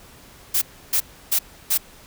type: noise bursts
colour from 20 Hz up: blue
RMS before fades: -19 dBFS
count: 4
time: 0.54-1.778 s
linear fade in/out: 10 ms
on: 77 ms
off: 310 ms
effects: pink hiss -47 dBFS RMS until 2.06 s